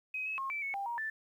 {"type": "tone with pitch steps", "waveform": "sine", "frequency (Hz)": [2526, 2575, 1077, 2323, 2207, 794, 945, 1763], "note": ["D#7", "E7", "C6", "D7", "C#7", "G5", "A#5", "A6"], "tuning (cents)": [26, -41, 50, -20, -8, 22, 23, 3], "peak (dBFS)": -34, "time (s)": [0.14, 1.1], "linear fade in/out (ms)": 5, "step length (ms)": 120, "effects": ["11-bit"]}